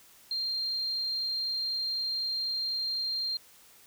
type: tone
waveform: sine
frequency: 4188 Hz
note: C8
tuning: 1 cent sharp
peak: -29 dBFS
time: 0.31-3.37 s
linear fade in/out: 2 ms
effects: white hiss -57 dBFS RMS until 3.86 s